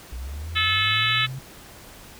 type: linear sweep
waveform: sine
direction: up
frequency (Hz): 58.27 to 135.3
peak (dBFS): -30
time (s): 0.12-1.39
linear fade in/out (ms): 5
type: harmonic tone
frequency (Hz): 433.5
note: A4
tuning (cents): -26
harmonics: 3 / 4 / 5 / 6 / 7 / 8 / 9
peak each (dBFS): -27 / -27 / -27 / -27 / -27 / -27 / -27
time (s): 0.55-1.27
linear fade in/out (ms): 20
effects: pink hiss -45 dBFS RMS until 2.19 s